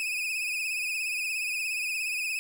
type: tone with vibrato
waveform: 40% pulse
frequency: 2525 Hz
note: D#7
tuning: 25 cents sharp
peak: -28 dBFS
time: 0-2.39 s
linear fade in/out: 0 ms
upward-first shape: triangle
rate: 17 Hz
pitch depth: 86 cents each way
effects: none